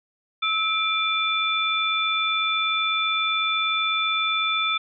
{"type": "tone cluster", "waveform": "sine", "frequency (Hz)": [1303, 2371, 3504], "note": ["E6", "D7", "A7"], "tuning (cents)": [-20, 16, -8], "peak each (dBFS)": -25, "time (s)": [0.42, 4.78], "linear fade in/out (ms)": 10, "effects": []}